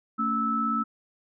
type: tone cluster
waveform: sine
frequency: 224.6 / 282.1 / 1309 Hz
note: A3 / C#4 / E6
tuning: +36 / +30 / -13 cents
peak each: -29 / -34 / -25 dBFS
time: 0.18-0.84 s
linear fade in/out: 20 ms
effects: none